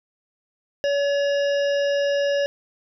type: harmonic tone with a mistuned harmonic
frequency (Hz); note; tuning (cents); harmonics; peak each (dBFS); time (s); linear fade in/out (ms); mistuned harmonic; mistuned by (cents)
567; C#5; +39; 1 / 3 / 5 / 7 / 9 / 10; -19 / -30 / -33 / -44 / -38 / -44; 0.84-2.46; 0; 7; -70
effects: none